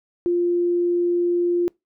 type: tone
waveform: sine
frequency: 349.2 Hz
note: F4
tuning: in tune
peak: -17 dBFS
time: 0.26-1.68 s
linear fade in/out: 0 ms
effects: noise-tail reverb RT60 0.2 s tail -26 dB re dry